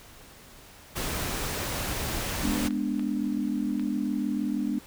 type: noise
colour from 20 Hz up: pink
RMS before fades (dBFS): -31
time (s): 0.95-2.69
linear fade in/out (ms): 20
type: clicks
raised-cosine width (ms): 0.3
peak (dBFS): -26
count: 4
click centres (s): 2.075 / 2.708 / 2.995 / 3.796
type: chord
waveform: sine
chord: G# diminished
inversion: none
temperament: equal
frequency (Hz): 207.7 / 246.9 / 293.7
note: G#3 / B3 / D4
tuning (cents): 0 / 0 / 0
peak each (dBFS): -30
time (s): 2.43-4.79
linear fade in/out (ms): 5
effects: pink hiss -50 dBFS RMS until 4.86 s